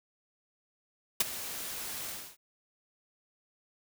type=noise with ADSR envelope; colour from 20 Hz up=white; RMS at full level=-23 dBFS; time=1.2-2.37 s; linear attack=6 ms; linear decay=22 ms; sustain=-16 dB; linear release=280 ms; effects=none